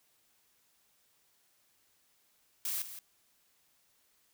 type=noise with echo; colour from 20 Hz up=blue; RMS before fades=-35 dBFS; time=2.65-2.82 s; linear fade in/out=2 ms; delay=170 ms; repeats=1; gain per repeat=-11 dB; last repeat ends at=2.99 s; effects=white hiss -71 dBFS RMS until 4.33 s